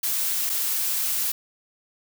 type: noise with dropouts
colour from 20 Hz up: blue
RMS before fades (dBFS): -25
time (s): 0.03-1.32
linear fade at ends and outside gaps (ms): 5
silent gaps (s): 0.495-0.498
effects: none